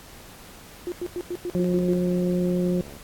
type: tone bursts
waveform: sine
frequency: 352.9 Hz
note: F4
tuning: 18 cents sharp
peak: -26 dBFS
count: 8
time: 0.87-1.934 s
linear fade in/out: 0 ms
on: 49 ms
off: 96 ms
type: harmonic tone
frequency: 178.9 Hz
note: F3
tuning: 42 cents sharp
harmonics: 1 / 2 / 3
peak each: -22 / -26 / -31 dBFS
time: 1.55-2.81 s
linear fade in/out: 0 ms
type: click train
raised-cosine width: 2 ms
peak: -30 dBFS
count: 91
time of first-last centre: 1.69-2.967 s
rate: 70.5 Hz
effects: pink hiss -46 dBFS RMS until 3.03 s + AAC 64 kbps